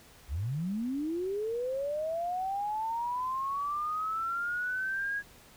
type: linear sweep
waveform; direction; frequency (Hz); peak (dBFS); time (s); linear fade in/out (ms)
sine; up; 57.4 to 1661.2; -30; 0.28-5.23; 50
effects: pink hiss -56 dBFS RMS until 5.56 s